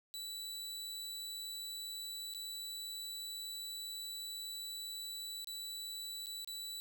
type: tone with dropouts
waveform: sawtooth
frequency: 3951 Hz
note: B7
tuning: in tune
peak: -39 dBFS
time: 0.14-6.8 s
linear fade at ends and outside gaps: 0 ms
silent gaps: 2.338-2.347 / 5.445-5.472 / 6.26-6.268 / 6.446-6.475 s
effects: none